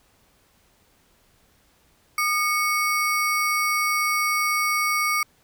square ring-modulated tone, 1715 Hz, A6, 45 cents flat, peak -18 dBFS, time 2.18-5.23 s, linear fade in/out 2 ms, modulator 498 Hz, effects pink hiss -61 dBFS RMS until 5.43 s

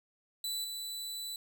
sawtooth tone with level steps, 3976 Hz, B7, 11 cents sharp, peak -31 / -35 dBFS, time 0.44-1.36 s, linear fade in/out 2 ms, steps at 0.64 s, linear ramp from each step 5 ms, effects none

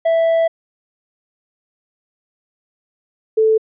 triangle / sine tone pair in turn, 659.3 / 439.3 Hz, E5 / A4, 0 / -3 cents, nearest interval perfect fifth, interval 703 cents, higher first, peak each -10 dBFS, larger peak neither, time 0.05-0.48 / 3.37-3.58 s, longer first, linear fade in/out 10 ms, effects resampled to 8000 Hz

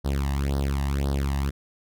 sawtooth tone with flanger, 69.3 Hz, C#2, in tune, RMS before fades -25 dBFS, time 0.04-1.51 s, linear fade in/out 20 ms, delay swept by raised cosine 0.2 to 1.08 ms, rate 1.9 Hz, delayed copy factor +0.9, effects none

